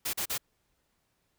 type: noise bursts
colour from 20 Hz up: white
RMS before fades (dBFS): -32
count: 3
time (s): 0.05-0.38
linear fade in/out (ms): 10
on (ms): 84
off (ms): 39
effects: pink hiss -75 dBFS RMS until 1.38 s